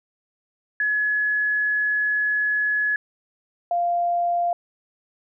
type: tone pair in turn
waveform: sine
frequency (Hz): 1696 / 695.6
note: G#6 / F5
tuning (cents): +36 / -7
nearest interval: octave + minor third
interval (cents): 1543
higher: first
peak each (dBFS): -19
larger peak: neither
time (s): 0.8-2.96 / 3.71-4.53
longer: first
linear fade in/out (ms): 2
effects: none